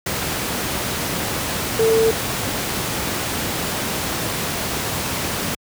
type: tone in noise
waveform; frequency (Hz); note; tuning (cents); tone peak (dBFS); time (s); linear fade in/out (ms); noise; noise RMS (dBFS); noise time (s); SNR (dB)
sine; 447.9; A4; +31; -13; 1.79-2.11; 5; pink; -23; 0.06-5.55; +7
effects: high-pass 80 Hz 12 dB/octave